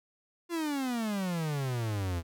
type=exponential sweep; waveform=45% pulse; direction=down; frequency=349.6 to 82 Hz; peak=-30 dBFS; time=0.49-2.23 s; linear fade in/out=50 ms; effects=none